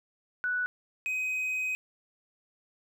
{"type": "tone pair in turn", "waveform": ["sine", "triangle"], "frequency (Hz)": [1480, 2517], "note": ["F#6", "D#7"], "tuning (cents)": [0, 19], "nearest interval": "major sixth", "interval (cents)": 919, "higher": "second", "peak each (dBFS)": -27, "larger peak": "neither", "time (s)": [[0.44, 0.66], [1.06, 1.75]], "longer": "second", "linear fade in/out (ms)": 0, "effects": []}